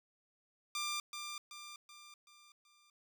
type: tone with echo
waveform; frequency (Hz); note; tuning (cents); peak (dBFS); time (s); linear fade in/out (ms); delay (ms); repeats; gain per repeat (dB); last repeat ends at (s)
10% pulse; 1191; D6; +24; -28; 0.75-1; 2; 380; 5; -6; 2.9
effects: none